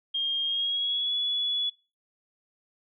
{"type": "tone with pitch glide", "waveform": "sine", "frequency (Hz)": [3222, 3404], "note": ["G7", "G#7"], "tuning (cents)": [47, 42], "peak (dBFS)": -25, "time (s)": [0.14, 1.7], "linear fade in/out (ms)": 10, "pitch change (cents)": 95, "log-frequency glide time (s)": [0.43, 1.15], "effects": ["noise-tail reverb RT60 0.3 s tail -23 dB re dry"]}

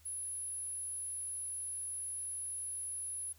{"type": "tone", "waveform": "sine", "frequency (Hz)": 10548, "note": "E9", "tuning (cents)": 0, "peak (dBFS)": -38, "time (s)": [0.05, 3.33], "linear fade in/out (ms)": 10, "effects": ["added 78 Hz sine -62 dBFS peak until 3.38 s", "white hiss -66 dBFS RMS until 3.38 s"]}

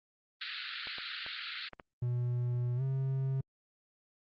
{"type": "band-pass noise", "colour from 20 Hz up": "white", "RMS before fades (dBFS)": -40, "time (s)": [0.41, 1.69], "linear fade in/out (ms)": 5, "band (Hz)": [1300, 4500], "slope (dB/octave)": 96}
{"type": "clicks", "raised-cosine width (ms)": 0.5, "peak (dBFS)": -30, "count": 5, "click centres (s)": [0.872, 0.984, 1.264, 1.733, 1.798]}
{"type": "tone with pitch glide", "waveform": "triangle", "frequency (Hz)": [122.1, 133.92], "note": ["B2", "C3"], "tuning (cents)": [-19, 41], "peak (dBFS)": -28, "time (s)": [2.02, 3.41], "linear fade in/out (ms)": 5, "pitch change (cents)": 160, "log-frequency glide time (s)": [2.76, 2.82]}
{"effects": ["Opus 24 kbps"]}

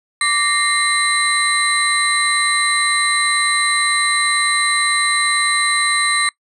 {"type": "tone cluster", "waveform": "sine", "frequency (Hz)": [1166, 1844, 2101, 4011, 8580], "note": ["D6", "A#6", "C7", "B7", "C9"], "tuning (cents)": [-13, -19, 7, 26, 42], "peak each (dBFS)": -20, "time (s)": [0.21, 6.29], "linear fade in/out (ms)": 2, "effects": ["noise-tail reverb RT60 0.1 s tail -23 dB re dry", "tanh soft clip ceiling -4 dBFS"]}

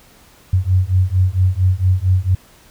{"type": "beating tone pair", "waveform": "sine", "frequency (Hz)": [90.6, 95], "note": ["F#2", "F#2"], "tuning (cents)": [-36, 46], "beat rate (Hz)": 4.4, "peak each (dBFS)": -15, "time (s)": [0.53, 2.35], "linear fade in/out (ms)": 5, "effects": ["pink hiss -48 dBFS RMS until 2.7 s"]}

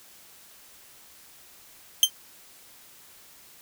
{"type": "tone with exponential decay", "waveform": "sawtooth", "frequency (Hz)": 3136, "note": "G7", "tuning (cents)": 0, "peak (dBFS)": -7, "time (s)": [2.03, 2.1], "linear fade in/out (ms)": 1, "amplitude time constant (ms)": 15, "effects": ["white hiss -52 dBFS RMS until 3.61 s"]}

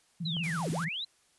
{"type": "tone with vibrato", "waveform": "sine", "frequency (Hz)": 164.81, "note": "E3", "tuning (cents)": 0, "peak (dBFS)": -32, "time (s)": [0.2, 0.89], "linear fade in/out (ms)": 10, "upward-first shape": "square", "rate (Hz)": 15, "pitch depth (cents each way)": 93}
{"type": "linear two-way sweep", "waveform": "sine", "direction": "down then up", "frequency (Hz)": [4123, 103.83, 4123], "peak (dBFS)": -33, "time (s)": [0.25, 1.05], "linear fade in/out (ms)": 10, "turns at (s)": 0.71}
{"type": "click", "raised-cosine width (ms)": 1, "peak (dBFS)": -33, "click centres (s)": 0.368}
{"type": "noise", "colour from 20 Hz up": "white", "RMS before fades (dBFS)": -43, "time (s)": [0.43, 0.85], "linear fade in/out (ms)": 10}
{"effects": ["white hiss -67 dBFS RMS until 1.38 s", "resampled to 24000 Hz"]}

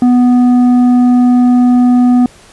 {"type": "tone with tanh clipping", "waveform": "sine", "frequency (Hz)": 246.9, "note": "B3", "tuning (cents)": 0, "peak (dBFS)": -6, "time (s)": [0.02, 2.26], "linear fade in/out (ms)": 2, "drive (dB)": 7, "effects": ["pink hiss -40 dBFS RMS until 2.52 s", "resampled to 24000 Hz"]}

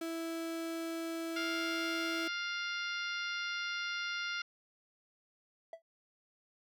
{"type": "tone", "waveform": "35% pulse", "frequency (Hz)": 329.4, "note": "E4", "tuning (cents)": -1, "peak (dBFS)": -35, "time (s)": [0.01, 2.28], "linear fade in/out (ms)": 5}
{"type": "harmonic tone", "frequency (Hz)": 700, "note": "F5", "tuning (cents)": 4, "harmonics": [2, 3, 4, 5, 6, 7, 8], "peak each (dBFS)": [-38, -42, -44, -46, -48, -49, -50], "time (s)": [1.36, 4.42], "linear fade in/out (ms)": 5}
{"type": "tone with exponential decay", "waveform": "triangle", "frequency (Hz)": 659.3, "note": "E5", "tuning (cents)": 0, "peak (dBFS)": -37, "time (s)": [5.73, 5.82], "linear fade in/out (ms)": 2, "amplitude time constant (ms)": 19}
{"effects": []}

